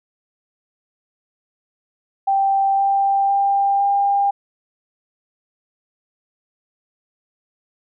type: tone with pitch steps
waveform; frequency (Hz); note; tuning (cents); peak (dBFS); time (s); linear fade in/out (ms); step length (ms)
sine; 784 / 789.5 / 794.9 / 800.5; G5 / G5 / G5 / G5; 0 / +12 / +24 / +36; -14; 2.27-4.31; 10; 510
effects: none